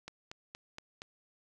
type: click train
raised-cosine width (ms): 0.2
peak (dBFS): -26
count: 5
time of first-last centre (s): 0.08-1.019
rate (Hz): 4.26
effects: none